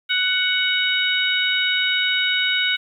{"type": "harmonic tone with a mistuned harmonic", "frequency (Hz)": 742, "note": "F#5", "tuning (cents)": 5, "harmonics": [2, 3, 4, 5], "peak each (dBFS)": [-23, -23, -23, -23], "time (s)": [0.09, 2.77], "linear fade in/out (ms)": 20, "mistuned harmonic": 5, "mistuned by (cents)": 23, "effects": ["9-bit"]}